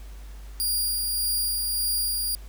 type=tone with tremolo; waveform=10% pulse; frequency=4810 Hz; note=D8; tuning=41 cents sharp; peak=-16 dBFS; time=0.6-2.35 s; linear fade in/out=0 ms; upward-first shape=sine; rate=1.7 Hz; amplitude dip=25%; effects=added 50 Hz sine -38 dBFS peak until 2.48 s + pink hiss -53 dBFS RMS until 2.48 s